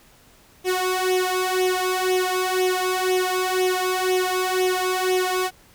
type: tone with flanger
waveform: sawtooth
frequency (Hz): 369.3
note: F#4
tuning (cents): -3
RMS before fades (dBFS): -22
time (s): 0.64-5.51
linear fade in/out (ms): 50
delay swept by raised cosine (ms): 0.32 to 1.92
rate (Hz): 2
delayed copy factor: +0.8
effects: pink hiss -53 dBFS RMS until 5.74 s